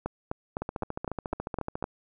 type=two click trains; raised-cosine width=1 ms; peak=-16 / -18 dBFS; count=8 / 18; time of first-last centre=0.06-1.841 / 0.62-1.826 s; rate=3.93 / 14.1 Hz; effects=none